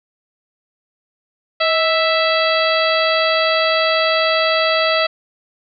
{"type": "harmonic tone with a mistuned harmonic", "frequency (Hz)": 659.3, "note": "E5", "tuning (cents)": 0, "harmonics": [1, 2, 3, 4, 5, 6, 7], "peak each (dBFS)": [-17, -20, -22, -23, -24, -25, -25], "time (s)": [1.6, 5.07], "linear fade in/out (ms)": 10, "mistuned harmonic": 1, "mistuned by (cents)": -58, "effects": []}